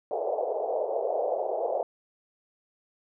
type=band-pass noise; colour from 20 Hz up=pink; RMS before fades=-29 dBFS; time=0.11-1.83 s; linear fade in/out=2 ms; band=450 to 740 Hz; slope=48 dB/octave; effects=none